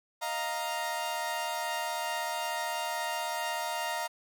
sawtooth chord, Eb suspended second, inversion none, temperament equal, 622.3 / 698.5 / 932.3 Hz, Eb5 / F5 / Bb5, 0 / 0 / 0 cents, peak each -35 / -33 / -30 dBFS, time 0.21-4.08 s, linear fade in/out 20 ms, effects none

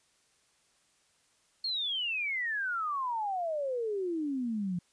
sine exponential sweep, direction down, 4352 to 170.7 Hz, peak -30 dBFS, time 1.64-4.79 s, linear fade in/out 5 ms, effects white hiss -69 dBFS RMS until 4.92 s + resampled to 22050 Hz

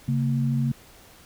sine tone pair together, 136.8 / 230.1 Hz, C#3 / A#3, -23 / -22 cents, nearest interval major sixth, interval 901 cents, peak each -22 / -26 dBFS, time 0.08-0.72 s, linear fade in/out 5 ms, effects pink hiss -51 dBFS RMS until 1.25 s

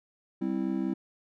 triangle chord, C major, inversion second, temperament just, 196.22 / 261.6 / 327 Hz, G3 / C4 / E4, +2 / 0 / -14 cents, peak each -30 dBFS, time 0.41-0.94 s, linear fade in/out 10 ms, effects none

